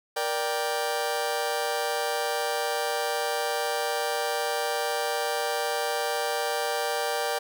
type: chord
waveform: sawtooth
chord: G minor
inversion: first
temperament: just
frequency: 470.4 / 588 / 784 Hz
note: Bb4 / D5 / G5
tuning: +16 / +2 / 0 cents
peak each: -27 / -27 / -26 dBFS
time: 0.16-7.39 s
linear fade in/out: 10 ms
effects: none